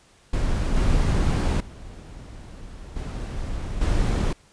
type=noise with level steps; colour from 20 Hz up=brown; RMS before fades=-23 / -20 / -39 / -30 / -21 dBFS; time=0.33-4.33 s; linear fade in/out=5 ms; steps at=0.76 / 1.6 / 2.96 / 3.81 s; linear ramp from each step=5 ms; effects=pink hiss -56 dBFS RMS until 4.52 s + resampled to 22050 Hz